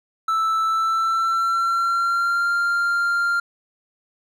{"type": "tone with pitch glide", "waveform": "triangle", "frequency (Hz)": [1318.5, 1392.9], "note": ["E6", "F6"], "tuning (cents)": [0, -5], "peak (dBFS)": -16, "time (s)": [0.28, 3.4], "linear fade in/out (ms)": 5, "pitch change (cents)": 95, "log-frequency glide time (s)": [0.65, 2.51], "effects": []}